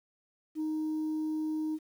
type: tone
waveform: sine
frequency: 311.1 Hz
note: D#4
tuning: in tune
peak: -28 dBFS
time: 0.55-1.79 s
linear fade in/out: 50 ms
effects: tanh soft clip ceiling -28 dBFS + 10-bit